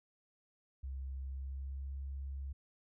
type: tone with pitch glide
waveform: sine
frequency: 66.7 to 68.3 Hz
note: C2 to C#2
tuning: +34 to -25 cents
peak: -39 dBFS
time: 0.83-2.53 s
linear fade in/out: 10 ms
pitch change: +41 cents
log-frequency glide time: 1.2-1.97 s
effects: none